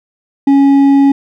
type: tone with hard clipping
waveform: triangle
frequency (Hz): 277.2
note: C#4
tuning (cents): 0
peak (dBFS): -6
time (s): 0.47-1.12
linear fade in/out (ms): 5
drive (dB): 8
effects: none